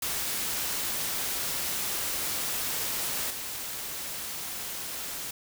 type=noise with level steps; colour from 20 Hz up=white; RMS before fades=-31 / -36 dBFS; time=0.02-5.31 s; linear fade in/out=5 ms; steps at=3.3 s; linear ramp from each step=5 ms; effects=none